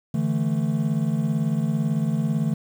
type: chord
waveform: triangle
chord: D suspended second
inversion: none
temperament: equal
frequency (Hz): 146.83 / 164.81 / 220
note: D3 / E3 / A3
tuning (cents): 0 / 0 / 0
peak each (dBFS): -23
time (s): 0.14-2.54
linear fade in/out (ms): 5
effects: 8-bit